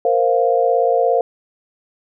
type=chord; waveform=sine; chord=Bb suspended second; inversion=none; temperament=equal; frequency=466.2 / 523.3 / 698.5 Hz; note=Bb4 / C5 / F5; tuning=0 / 0 / 0 cents; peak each=-17 dBFS; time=0.05-1.21 s; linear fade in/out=2 ms; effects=none